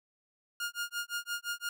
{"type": "tone with tremolo", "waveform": "sawtooth", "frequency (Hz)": 1417, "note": "F6", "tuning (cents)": 25, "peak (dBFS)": -28, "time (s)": [0.6, 1.69], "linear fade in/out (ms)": 2, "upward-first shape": "sine", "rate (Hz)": 5.8, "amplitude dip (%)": 100, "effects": []}